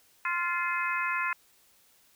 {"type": "harmonic tone with a mistuned harmonic", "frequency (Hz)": 348.1, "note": "F4", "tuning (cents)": -6, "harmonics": [3, 4, 5, 6, 7], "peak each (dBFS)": [-32, -33, -34, -35, -35], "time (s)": [0.25, 1.33], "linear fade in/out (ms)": 2, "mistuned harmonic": 7, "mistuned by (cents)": 71, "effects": ["white hiss -63 dBFS RMS until 2.15 s"]}